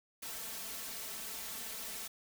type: noise with comb filter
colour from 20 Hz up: white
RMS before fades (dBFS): -43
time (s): 0.22-2.08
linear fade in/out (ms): 10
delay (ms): 4.5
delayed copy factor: +0.95
effects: none